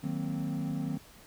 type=chord; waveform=triangle; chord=C half-diminished seventh; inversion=first; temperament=equal; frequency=155.56 / 185 / 233.1 / 261.6 Hz; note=Eb3 / Gb3 / Bb3 / C4; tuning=0 / 0 / 0 / 0 cents; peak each=-33 / -36 / -36 / -34 dBFS; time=0.03-0.98 s; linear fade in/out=10 ms; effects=pink hiss -55 dBFS RMS until 1.26 s